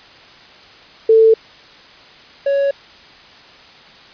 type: tone pair in turn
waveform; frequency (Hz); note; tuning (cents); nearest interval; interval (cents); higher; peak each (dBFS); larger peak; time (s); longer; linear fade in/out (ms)
sine / triangle; 445.6 / 557.6; A4 / C#5; +22 / +10; major third; 388; second; -6 / -11; first; 1.09-1.34 / 2.46-2.71; neither; 5
effects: white hiss -42 dBFS RMS until 4.13 s + resampled to 11025 Hz